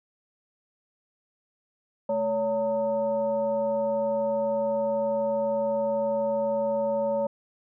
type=tone with frequency modulation; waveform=sine; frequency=564 Hz; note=C#5; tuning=30 cents sharp; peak=-23 dBFS; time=2.09-7.27 s; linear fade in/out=5 ms; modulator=347 Hz; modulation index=0.61; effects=none